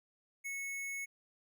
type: tone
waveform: square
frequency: 2200 Hz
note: C#7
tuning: 14 cents flat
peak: -39 dBFS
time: 0.44-1.06 s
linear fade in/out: 20 ms
effects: none